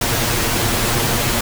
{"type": "noise with comb filter", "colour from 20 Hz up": "pink", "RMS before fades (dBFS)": -18, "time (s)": [0.01, 1.41], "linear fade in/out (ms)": 5, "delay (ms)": 8.5, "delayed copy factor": 0.55, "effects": []}